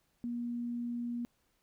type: tone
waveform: sine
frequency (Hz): 238.8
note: A#3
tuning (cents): +42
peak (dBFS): -34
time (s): 0.24-1.25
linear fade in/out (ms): 0
effects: pink hiss -75 dBFS RMS until 1.62 s